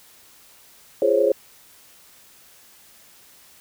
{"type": "chord", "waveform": "sine", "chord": "Db major seventh", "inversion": "first", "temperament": "equal with one note detuned", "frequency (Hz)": [344.2, 415.3, 523.3, 554.4], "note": ["F4", "Ab4", "C5", "Db5"], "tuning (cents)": [-25, 0, 0, 0], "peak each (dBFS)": [-25, -20, -20, -20], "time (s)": [1.02, 1.32], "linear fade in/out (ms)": 2, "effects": ["white hiss -51 dBFS RMS until 3.6 s"]}